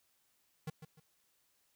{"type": "tone with echo", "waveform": "square", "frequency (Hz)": 155.56, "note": "D#3", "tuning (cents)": 0, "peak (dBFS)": -38, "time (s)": [0.67, 0.7], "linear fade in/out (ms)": 5, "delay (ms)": 150, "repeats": 2, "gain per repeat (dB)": -10, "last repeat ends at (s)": 1, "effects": ["white hiss -75 dBFS RMS until 1.75 s"]}